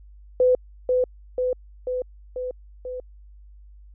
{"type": "tone with echo", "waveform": "sine", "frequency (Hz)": 504, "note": "B4", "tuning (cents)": 35, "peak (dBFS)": -14, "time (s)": [0.4, 0.55], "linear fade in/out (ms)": 2, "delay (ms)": 490, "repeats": 5, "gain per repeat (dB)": -3, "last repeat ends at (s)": 3, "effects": ["added 50 Hz sine -44 dBFS peak until 3.94 s"]}